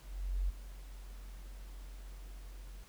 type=tone with ADSR envelope; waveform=sine; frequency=45.71 Hz; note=F#1; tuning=20 cents flat; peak=-29 dBFS; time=0-2.84 s; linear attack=490 ms; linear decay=18 ms; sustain=-16 dB; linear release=11 ms; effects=pink hiss -60 dBFS RMS until 2.88 s